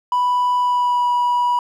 triangle tone with pitch glide, 987.8 to 974.2 Hz, B5 to B5, 0 to -24 cents, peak -12 dBFS, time 0.12-1.59 s, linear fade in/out 2 ms, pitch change -24 cents, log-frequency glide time 0.58-1.08 s, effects tanh soft clip ceiling -9 dBFS

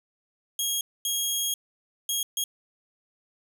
15% pulse tone bursts at uneven times, 3274 Hz, G#7, 25 cents flat, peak -18 dBFS, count 4, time 0.59-0.81 / 1.05-1.54 / 2.09-2.23 / 2.37-2.44 s, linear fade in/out 2 ms, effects none

